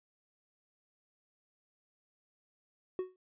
triangle tone with exponential decay, 370 Hz, F#4, in tune, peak -27 dBFS, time 2.99-3.16 s, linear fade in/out 1 ms, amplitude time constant 35 ms, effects resampled to 8000 Hz

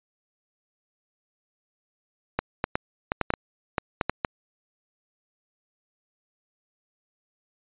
clicks, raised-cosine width 0.5 ms, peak -8 dBFS, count 11, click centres 2.39 / 2.641 / 2.755 / 3.119 / 3.213 / 3.304 / 3.338 / 3.782 / 4.012 / 4.096 / 4.248 s, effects resampled to 8000 Hz

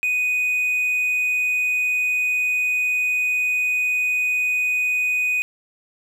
triangle tone with hard clipping, 2489 Hz, D#7, in tune, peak -19 dBFS, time 0.03-5.42 s, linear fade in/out 0 ms, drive 5 dB, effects none

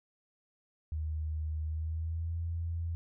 sine tone with pitch glide, 77.78 to 83.85 Hz, D#2 to E2, 0 to +30 cents, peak -32 dBFS, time 0.92-2.95 s, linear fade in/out 0 ms, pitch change +130 cents, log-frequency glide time 1.64-2.37 s, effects none

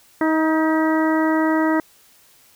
harmonic tone with a mistuned harmonic, 316.2 Hz, D#4, 28 cents sharp, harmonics 1 / 2 / 3 / 4 / 5 / 6, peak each -17 / -24 / -25 / -28 / -30 / -28 dBFS, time 0.21-1.8 s, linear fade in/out 2 ms, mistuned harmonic 6, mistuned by +27 cents, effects white hiss -53 dBFS RMS until 2.55 s

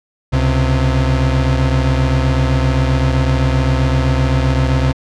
35% pulse tone pair together, 68.9 / 130.07 Hz, C#2 / C3, -10 / -10 cents, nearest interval major seventh, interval 1100 cents, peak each -13 dBFS, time 0.32-4.93 s, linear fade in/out 20 ms, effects low-pass 5000 Hz 12 dB/octave

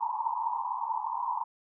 pink band-pass noise, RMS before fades -32 dBFS, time 0-1.44 s, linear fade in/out 10 ms, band 880 to 1000 Hz, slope 96 dB/octave, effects none

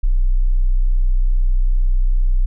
sine tone, 31.19 Hz, B0, 18 cents sharp, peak -11 dBFS, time 0.03-2.46 s, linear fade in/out 10 ms, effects none

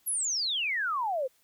sine exponential sweep, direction down, 11840 to 493.9 Hz, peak -27 dBFS, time 0.06-1.28 s, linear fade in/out 20 ms, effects white hiss -67 dBFS RMS until 1.43 s

